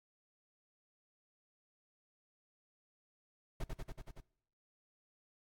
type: noise with echo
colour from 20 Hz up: brown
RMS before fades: -37 dBFS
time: 3.6-3.64 s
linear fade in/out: 5 ms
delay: 94 ms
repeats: 6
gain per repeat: -2 dB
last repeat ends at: 4.204 s
effects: noise-tail reverb RT60 0.7 s tail -22 dB re dry + AAC 64 kbps